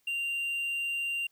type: tone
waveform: triangle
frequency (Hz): 2777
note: F7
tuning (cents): -10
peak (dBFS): -28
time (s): 0.07-1.27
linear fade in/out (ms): 5
effects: white hiss -72 dBFS RMS until 1.31 s